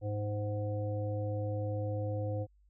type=harmonic tone with a mistuned harmonic; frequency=103.83 Hz; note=G#2; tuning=in tune; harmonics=1 / 3 / 5 / 7; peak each=-33 / -43 / -38 / -47 dBFS; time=0.01-2.47 s; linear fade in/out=50 ms; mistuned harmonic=7; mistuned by=+29 cents; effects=added 50 Hz sine -62 dBFS peak until 2.69 s